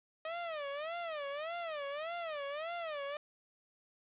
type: tone with vibrato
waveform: sawtooth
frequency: 622.3 Hz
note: D#5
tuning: in tune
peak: -34 dBFS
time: 0.25-3.17 s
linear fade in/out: 2 ms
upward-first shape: sine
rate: 1.7 Hz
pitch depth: 190 cents each way
effects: resampled to 8000 Hz + 10-bit